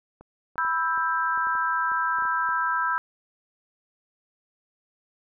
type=clicks; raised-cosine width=1 ms; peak=-32 dBFS; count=12; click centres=0.21 / 0.557 / 0.649 / 0.977 / 1.376 / 1.47 / 1.553 / 1.918 / 2.186 / 2.223 / 2.253 / 2.49 s
type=chord; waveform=sine; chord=E minor; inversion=second; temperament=equal with one note detuned; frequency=987.8 / 1318.5 / 1584.4 Hz; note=B5 / E6 / G6; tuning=0 / 0 / +18 cents; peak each=-27 / -26 / -27 dBFS; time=0.58-2.98 s; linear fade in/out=0 ms
effects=none